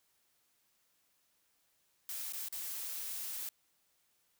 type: noise with dropouts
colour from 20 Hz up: blue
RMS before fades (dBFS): -41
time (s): 2.09-3.49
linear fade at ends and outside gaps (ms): 1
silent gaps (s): 2.323-2.334 / 2.485-2.525
effects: white hiss -75 dBFS RMS until 4.39 s